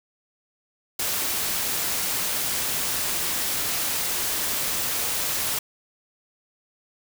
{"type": "noise", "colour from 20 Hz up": "white", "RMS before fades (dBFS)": -26, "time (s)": [0.99, 5.59], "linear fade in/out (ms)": 5, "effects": []}